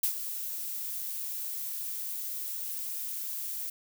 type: noise with ADSR envelope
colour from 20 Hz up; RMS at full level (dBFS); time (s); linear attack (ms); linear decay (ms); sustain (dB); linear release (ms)
violet; -26; 0.03-3.7; 4; 89; -10; 6
effects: none